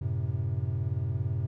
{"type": "chord", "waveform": "triangle", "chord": "F# diminished", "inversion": "none", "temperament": "equal", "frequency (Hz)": [92.5, 110, 130.81], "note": ["F#2", "A2", "C3"], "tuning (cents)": [0, 0, 0], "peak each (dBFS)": -30, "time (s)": [0.01, 1.47], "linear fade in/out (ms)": 10, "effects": []}